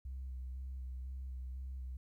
sine tone with vibrato, 64.5 Hz, C2, 24 cents flat, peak -39 dBFS, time 0.05-1.97 s, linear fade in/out 5 ms, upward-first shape square, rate 2 Hz, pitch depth 23 cents each way, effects tanh soft clip ceiling -38 dBFS + 13-bit

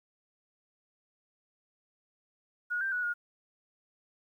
sine tone with pitch steps, 1449 / 1573 / 1469 / 1431 Hz, F#6 / G6 / F#6 / F6, -37 / +6 / -13 / +42 cents, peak -29 dBFS, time 2.7-3.14 s, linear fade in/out 20 ms, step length 110 ms, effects 11-bit

